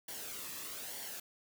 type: noise with flanger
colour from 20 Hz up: white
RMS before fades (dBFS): -44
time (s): 0.08-1.2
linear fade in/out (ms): 5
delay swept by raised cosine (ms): 0.78 to 1.36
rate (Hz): 1.1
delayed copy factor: -0.55
effects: none